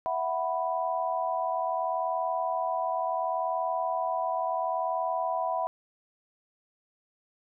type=chord; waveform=sine; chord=E suspended second; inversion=none; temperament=equal; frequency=659.3 / 740 / 987.8 Hz; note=E5 / F#5 / B5; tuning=0 / 0 / 0 cents; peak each=-31 dBFS; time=0.06-5.67 s; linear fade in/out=0 ms; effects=none